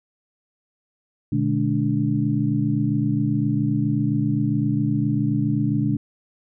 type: tone cluster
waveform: sine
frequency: 120.5 / 148 / 212.3 / 290.5 Hz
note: B2 / D3 / G#3 / D4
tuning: -42 / +14 / +38 / -19 cents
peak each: -24 dBFS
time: 1.32-5.97 s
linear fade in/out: 5 ms
effects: none